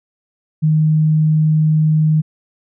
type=tone; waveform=sine; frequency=155.4 Hz; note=D#3; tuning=2 cents flat; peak=-10 dBFS; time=0.62-2.22 s; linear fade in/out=20 ms; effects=none